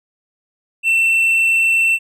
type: tone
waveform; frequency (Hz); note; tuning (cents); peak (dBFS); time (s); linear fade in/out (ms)
triangle; 2688; E7; +33; -10; 0.83-1.99; 50
effects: none